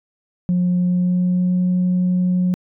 sine tone with pitch glide, 178.8 to 181.19 Hz, F3 to F#3, +41 to -36 cents, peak -13 dBFS, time 0.49-2.54 s, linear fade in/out 0 ms, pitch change +23 cents, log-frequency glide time 0.78-1.56 s, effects tanh soft clip ceiling -12 dBFS

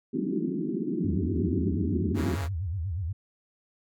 pink band-pass noise, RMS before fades -29 dBFS, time 0.13-2.36 s, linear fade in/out 10 ms, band 160 to 390 Hz, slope 96 dB/octave
sine tone with vibrato, 88.8 Hz, F2, 29 cents sharp, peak -28 dBFS, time 1.04-3.13 s, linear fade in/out 10 ms, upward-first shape sine, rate 8.3 Hz, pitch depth 230 cents each way
5% pulse chord, A# diminished, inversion first, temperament equal, 138.59 / 164.81 / 233.1 Hz, C#3 / E3 / A#3, 0 / 0 / 0 cents, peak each -27 / -31 / -31 dBFS, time 2.14-2.49 s, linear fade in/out 50 ms
effects none

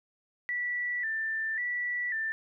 sine tone with vibrato, 1864.7 Hz, A#6, in tune, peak -29 dBFS, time 0.49-2.32 s, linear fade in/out 0 ms, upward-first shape square, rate 0.92 Hz, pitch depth 82 cents each way, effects none

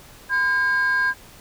sine tone pair together, 1015.5 / 1612 Hz, B5 / G6, +48 / +48 cents, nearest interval minor sixth, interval 800 cents, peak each -24 / -16 dBFS, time 0.29-1.14 s, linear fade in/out 50 ms, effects tanh soft clip ceiling -15 dBFS + pink hiss -46 dBFS RMS until 1.4 s

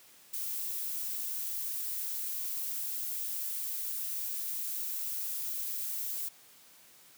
violet noise, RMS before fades -36 dBFS, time 0.33-6.29 s, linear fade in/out 10 ms, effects white hiss -58 dBFS RMS until 7.17 s + high-pass 100 Hz 12 dB/octave

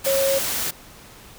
sine tone in noise, 545 Hz, C#5, 29 cents flat, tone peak -18 dBFS, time 0.06-0.39 s, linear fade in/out 10 ms, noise white, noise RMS -25 dBFS, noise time 0.04-0.71 s, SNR +4 dB, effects pink hiss -45 dBFS RMS until 1.38 s

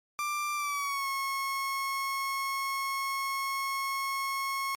30% pulse tone with pitch glide, 1183 to 1091.1 Hz, D6 to C#6, +12 to -28 cents, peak -27 dBFS, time 0.19-4.75 s, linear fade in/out 0 ms, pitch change -140 cents, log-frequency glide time 0.55-1.07 s, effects MP3 64 kbps

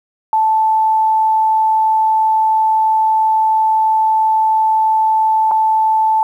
sine tone with dropouts, 877 Hz, A5, 6 cents flat, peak -10 dBFS, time 0.33-6.23 s, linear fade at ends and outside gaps 1 ms, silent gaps 5.512-5.516 s, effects 8-bit

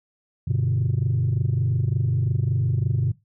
sine chord, G major, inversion none, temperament equal, 98 / 123.47 / 146.83 Hz, G2 / B2 / D3, 0 / 0 / 0 cents, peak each -23 / -21 / -24 dBFS, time 0.47-3.12 s, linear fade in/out 10 ms, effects noise-tail reverb RT60 0.2 s tail -17 dB re dry + tanh soft clip ceiling -15 dBFS

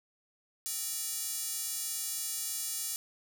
square tone with high-pass filter, 261.6 Hz, C4, in tune, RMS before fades -36 dBFS, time 0.66-2.96 s, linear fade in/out 0 ms, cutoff 7500 Hz, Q 1, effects 9-bit

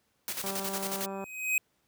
white noise with tremolo, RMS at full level -34 dBFS, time 0.28-1.06 s, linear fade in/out 0 ms, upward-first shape square, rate 11 Hz, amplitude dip 60%
click train, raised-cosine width 1 ms, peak -25 dBFS, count 157, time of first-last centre 0.44-1.24 s, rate 195 Hz
square tone with exponential growth, 2520 Hz, D#7, 21 cents sharp, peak -23 dBFS, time 1.02-1.58 s, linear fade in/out 2 ms, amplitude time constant 120 ms
effects pink hiss -73 dBFS RMS until 1.87 s + high-pass 80 Hz 12 dB/octave

